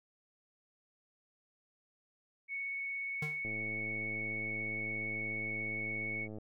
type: tone with vibrato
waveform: sine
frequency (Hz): 2217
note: C#7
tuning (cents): 0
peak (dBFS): -36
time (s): 2.48-6.28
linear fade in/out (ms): 50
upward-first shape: sine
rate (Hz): 17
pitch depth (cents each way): 8
type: tone with exponential decay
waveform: square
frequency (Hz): 151.7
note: D#3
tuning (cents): -44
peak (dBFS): -35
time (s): 3.22-3.45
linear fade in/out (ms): 5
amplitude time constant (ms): 49
type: click train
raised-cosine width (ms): 2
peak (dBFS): -33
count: 315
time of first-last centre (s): 3.45-6.385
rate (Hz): 107
effects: none